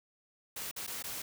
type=noise with dropouts; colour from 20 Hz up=white; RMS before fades=-40 dBFS; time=0.56-1.22 s; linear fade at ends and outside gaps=5 ms; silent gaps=0.713-0.762 / 0.867-0.875 / 1.026-1.039 s; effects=none